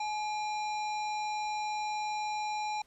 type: harmonic tone with a mistuned harmonic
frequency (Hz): 800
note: G5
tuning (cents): +35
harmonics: 1 / 3 / 5 / 7 / 9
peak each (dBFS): -32 / -42 / -46 / -49 / -51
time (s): 0-2.82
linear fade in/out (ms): 5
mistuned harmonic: 1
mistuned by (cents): +99
effects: pink hiss -66 dBFS RMS until 2.86 s + low-pass 11000 Hz 12 dB/octave